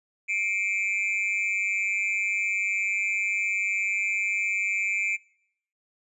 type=tone with amplitude modulation; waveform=triangle; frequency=2349 Hz; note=D7; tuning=in tune; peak=-19 dBFS; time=0.28-5.17 s; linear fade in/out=20 ms; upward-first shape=sine; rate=197 Hz; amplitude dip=95%; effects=noise-tail reverb RT60 0.7 s tail -22 dB re dry + resampled to 24000 Hz